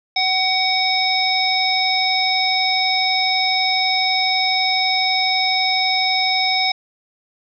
harmonic tone, 752 Hz, F#5, 28 cents sharp, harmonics 1 / 3 / 5 / 7, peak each -21 / -21 / -21 / -21 dBFS, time 0.16-6.72 s, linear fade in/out 5 ms, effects none

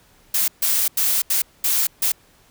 blue noise bursts at uneven times, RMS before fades -19 dBFS, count 6, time 0.34-0.48 / 0.62-0.88 / 0.97-1.22 / 1.3-1.42 / 1.64-1.87 / 2.02-2.12 s, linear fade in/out 5 ms, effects pink hiss -55 dBFS RMS until 2.5 s

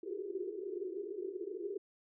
white band-pass noise, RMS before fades -41 dBFS, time 0.03-1.78 s, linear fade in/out 5 ms, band 350 to 420 Hz, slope 96 dB/octave, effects none

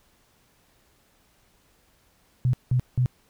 sine tone bursts, 125.8 Hz, B2, 32 cents sharp, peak -18 dBFS, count 3, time 2.45-3.059 s, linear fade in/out 0 ms, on 83 ms, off 180 ms, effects pink hiss -63 dBFS RMS until 3.29 s

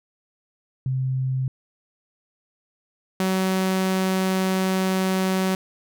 sine / sawtooth tone pair in turn, 130.81 / 188.4 Hz, C3 / F#3, 0 / +32 cents, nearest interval tritone, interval 632 cents, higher second, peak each -21 / -16 dBFS, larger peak second, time 0.86-1.48 / 3.2-5.55 s, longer second, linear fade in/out 2 ms, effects none

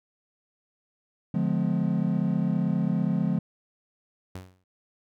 triangle chord, D diminished seventh, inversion none, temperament just, 146.83 / 176.2 / 211.4 / 253.7 Hz, D3 / F3 / Ab3 / Cb4, 0 / +16 / +31 / +47 cents, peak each -28 / -24 / -26 / -30 dBFS, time 1.34-3.39 s, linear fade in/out 5 ms
sawtooth tone with exponential decay, 92.5 Hz, F#2, in tune, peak -30 dBFS, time 4.35-4.64 s, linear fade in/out 5 ms, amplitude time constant 62 ms
effects none

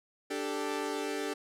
sawtooth chord, D suspended fourth, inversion none, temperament equal, 293.7 / 392 / 440 Hz, D4 / G4 / A4, 0 / 0 / 0 cents, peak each -33 dBFS, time 0.3-1.34 s, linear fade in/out 10 ms, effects low-pass 11000 Hz 12 dB/octave

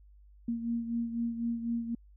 sine beating tone pair, 232.6 / 236.6 Hz, A#3 / A#3, -4 / +26 cents, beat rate 4 Hz, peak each -31 / -38 dBFS, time 0.48-1.95 s, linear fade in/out 5 ms, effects added 50 Hz sine -54 dBFS peak until 2.16 s

